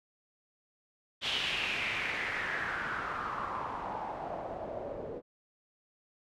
white noise with low-pass filter sweep, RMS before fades -36 dBFS, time 1.21-5.22 s, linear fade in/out 50 ms, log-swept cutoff 3300 to 490 Hz, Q 3.7, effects none

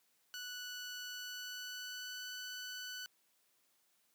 15% pulse tone with pitch glide, 1480 to 1494.6 Hz, F#6 to F#6, 0 to +17 cents, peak -37 dBFS, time 0.34-3.06 s, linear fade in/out 0 ms, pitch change +17 cents, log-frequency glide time 1.06-2.26 s, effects white hiss -75 dBFS RMS until 4.14 s + high-pass 150 Hz 12 dB/octave

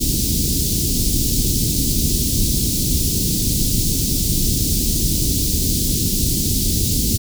pink band-stop noise, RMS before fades -18 dBFS, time 0-7.18 s, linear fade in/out 20 ms, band 310 to 4300 Hz, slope 24 dB/octave, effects none

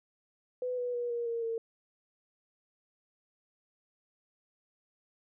sine tone with pitch steps, 500 / 490.8 / 481.9 / 473 / 464.4 / 455.9 Hz, B4 / B4 / B4 / A#4 / A#4 / A#4, +21 / -11 / -43 / +25 / -7 / -39 cents, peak -31 dBFS, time 0.62-1.58 s, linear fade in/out 2 ms, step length 160 ms, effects none

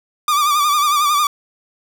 45% pulse tone with vibrato, 1183 Hz, D6, 12 cents sharp, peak -13 dBFS, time 0.28-1.27 s, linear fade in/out 2 ms, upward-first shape sine, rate 11 Hz, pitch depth 62 cents each way, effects none

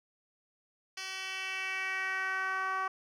10% pulse tone with band-pass filter sweep, 379.9 Hz, F#4, 46 cents sharp, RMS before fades -35 dBFS, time 0.97-2.88 s, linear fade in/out 5 ms, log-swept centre 4000 to 1100 Hz, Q 2.4, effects none

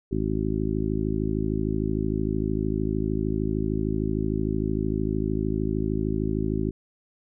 harmonic tone, 53.2 Hz, G#1, 42 cents sharp, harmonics 1 / 2 / 3 / 4 / 5 / 6 / 7, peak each -31 / -31 / -31 / -31 / -31 / -31 / -31 dBFS, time 0.11-6.71 s, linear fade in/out 10 ms, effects none

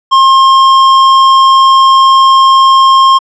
sine tone with tanh clipping, 1067 Hz, C6, 34 cents sharp, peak -4 dBFS, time 0.11-3.19 s, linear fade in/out 20 ms, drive 16 dB, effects low-pass 5000 Hz 12 dB/octave

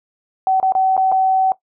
sine tone with dropouts, 760 Hz, F#5, 46 cents sharp, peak -12 dBFS, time 0.47-1.52 s, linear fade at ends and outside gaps 1 ms, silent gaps 0.6-0.628 / 0.722-0.751 / 0.967-0.977 / 1.117-1.122 s, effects noise-tail reverb RT60 0.1 s tail -17 dB re dry

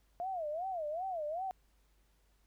sine tone with vibrato, 676 Hz, E5, 43 cents sharp, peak -35 dBFS, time 0.2-1.51 s, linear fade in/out 0 ms, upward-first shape sine, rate 2.6 Hz, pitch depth 230 cents each way, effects added 50 Hz sine -68 dBFS peak until 2.46 s + pink hiss -75 dBFS RMS until 2.46 s

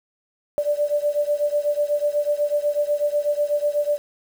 sine beating tone pair, 584 / 592.1 Hz, D5 / D5, -10 / +14 cents, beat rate 8.1 Hz, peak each -21 / -23 dBFS, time 0.58-3.98 s, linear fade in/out 0 ms, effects 7-bit

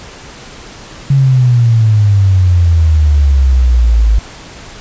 sine exponential sweep, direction down, 139.5 to 52.5 Hz, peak -5 dBFS, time 1.1-4.19 s, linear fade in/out 5 ms, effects pink hiss -32 dBFS RMS until 4.8 s + resampled to 16000 Hz

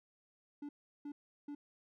triangle tone bursts, 290 Hz, D4, 22 cents flat, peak -40 dBFS, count 3, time 0.62-1.55 s, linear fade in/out 5 ms, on 70 ms, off 360 ms, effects none

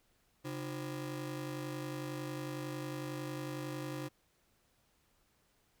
30% pulse ring-modulated tone, 220 Hz, A3, in tune, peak -33 dBFS, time 0.44-4.09 s, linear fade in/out 20 ms, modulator 84.5 Hz, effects pink hiss -73 dBFS RMS until 5.8 s

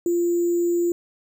sine tone with sample-and-hold, 345.7 Hz, F4, 18 cents flat, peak -18 dBFS, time 0.06-0.92 s, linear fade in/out 2 ms, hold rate 7350 Hz, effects none

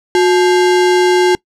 sine tone with sample-and-hold, 362.2 Hz, F#4, 37 cents flat, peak -7 dBFS, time 0.15-1.35 s, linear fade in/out 0 ms, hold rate 1225 Hz, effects noise-tail reverb RT60 0.1 s tail -24 dB re dry + low-pass 7000 Hz 12 dB/octave

